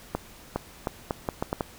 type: accelerating click train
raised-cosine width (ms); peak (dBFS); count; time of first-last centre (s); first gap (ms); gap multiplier
1; -12; 8; 0.15-1.608; 410; 0.76
effects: pink hiss -49 dBFS RMS until 1.78 s